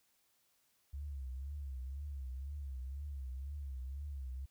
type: tone with vibrato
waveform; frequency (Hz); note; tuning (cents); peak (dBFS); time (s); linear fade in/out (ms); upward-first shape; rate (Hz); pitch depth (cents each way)
sine; 68.1; C#2; -30; -40; 0.93-4.46; 10; triangle; 2; 140
effects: white hiss -75 dBFS RMS until 4.5 s